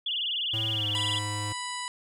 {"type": "tone with vibrato", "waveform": "sine", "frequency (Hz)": 3136, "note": "G7", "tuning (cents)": 0, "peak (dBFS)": -27, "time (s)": [0.06, 1.19], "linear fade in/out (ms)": 5, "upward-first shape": "sine", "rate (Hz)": 20, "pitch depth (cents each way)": 190}
{"type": "tone with pitch glide", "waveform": "square", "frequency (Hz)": [110, 104.07], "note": ["A2", "G#2"], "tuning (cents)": [0, 4], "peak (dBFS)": -33, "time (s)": [0.53, 1.53], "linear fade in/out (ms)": 10, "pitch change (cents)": -96, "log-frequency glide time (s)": [0.71, 0.87]}
{"type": "harmonic tone", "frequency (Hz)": 987.8, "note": "B5", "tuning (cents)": 0, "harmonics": [1, 2, 3, 4, 5, 7, 8, 9, 10], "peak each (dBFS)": [-36, -39, -41, -42, -43, -44, -45, -46, -46], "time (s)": [0.95, 1.88], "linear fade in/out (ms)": 0}
{"effects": []}